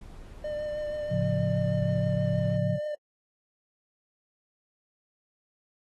brown noise, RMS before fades -45 dBFS, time 0.01-2.57 s, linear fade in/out 5 ms
triangle tone with vibrato, 600 Hz, D5, 37 cents sharp, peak -28 dBFS, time 0.44-2.95 s, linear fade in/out 5 ms, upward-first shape triangle, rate 6.3 Hz, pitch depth 20 cents each way
sine chord, A augmented, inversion none, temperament equal with one note detuned, 110 / 138.59 / 176.44 Hz, A2 / C#3 / E#3, 0 / 0 / +18 cents, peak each -29 dBFS, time 1.09-2.79 s, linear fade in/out 50 ms
effects AAC 32 kbps

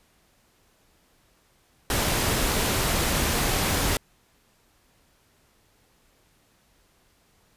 pink noise, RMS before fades -24 dBFS, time 1.9-3.97 s, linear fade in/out 2 ms, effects pink hiss -63 dBFS RMS until 7.56 s + resampled to 32000 Hz

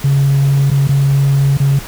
triangle tone with dropouts, 138.59 Hz, C#3, in tune, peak -5 dBFS, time 0.04-1.79 s, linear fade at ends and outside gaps 5 ms, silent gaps 0.703-0.714 / 0.874-0.89 / 1.572-1.6 s, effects tanh soft clip ceiling -5 dBFS + pink hiss -30 dBFS RMS until 1.87 s

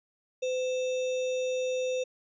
sine tone with sample-and-hold, 510 Hz, C5, 44 cents flat, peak -27 dBFS, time 0.42-2.04 s, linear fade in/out 10 ms, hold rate 3150 Hz, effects resampled to 16000 Hz

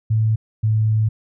sine tone pair in turn, 110 / 109.05 Hz, A2 / A2, 0 / -15 cents, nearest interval unison, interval 15 cents, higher first, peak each -14 dBFS, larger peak neither, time 0.1-0.36 / 0.63-1.09 s, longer second, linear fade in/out 10 ms, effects none

